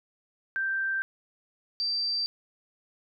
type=tone pair in turn; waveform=sine; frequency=1568 / 4682 Hz; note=G6 / D8; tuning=0 / -6 cents; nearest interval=octave + perfect fifth; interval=1894 cents; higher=second; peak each=-26 dBFS; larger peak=neither; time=0.56-1.02 / 1.8-2.26 s; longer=neither; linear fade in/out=0 ms; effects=none